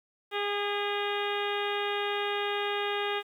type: harmonic tone with a mistuned harmonic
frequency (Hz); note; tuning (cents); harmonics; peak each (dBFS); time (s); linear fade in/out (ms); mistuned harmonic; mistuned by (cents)
408.9; G#4; -27; 1 / 2 / 3 / 4 / 5 / 6 / 7 / 8 / 9; -32 / -35 / -37 / -38 / -39 / -40 / -40 / -41 / -42; 0.31-3.23; 50; 5; -19
effects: 10-bit